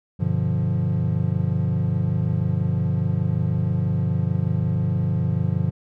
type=chord; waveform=triangle; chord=G dominant seventh; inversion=none; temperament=equal with one note detuned; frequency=98 / 123.47 / 148.2 / 174.61 Hz; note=G2 / B2 / D3 / F3; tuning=0 / 0 / +16 / 0 cents; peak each=-23 dBFS; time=0.19-5.71 s; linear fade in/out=20 ms; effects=none